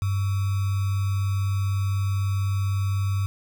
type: tone with sample-and-hold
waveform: sine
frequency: 98 Hz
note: G2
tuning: in tune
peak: -21 dBFS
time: 0.02-3.26 s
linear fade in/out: 0 ms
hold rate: 1225 Hz
effects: none